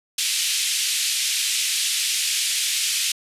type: band-pass noise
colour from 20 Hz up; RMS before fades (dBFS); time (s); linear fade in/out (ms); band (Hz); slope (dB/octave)
pink; -23; 0.18-3.12; 5; 2600 to 11000; 24
effects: resampled to 32000 Hz